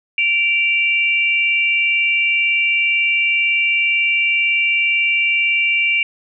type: tone pair together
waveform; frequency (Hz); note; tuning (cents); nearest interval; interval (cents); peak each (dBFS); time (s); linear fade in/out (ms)
sine; 2335 / 2777; D7 / F7; -11 / -10; minor third; 301; -15 / -18; 0.18-6.03; 2
effects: none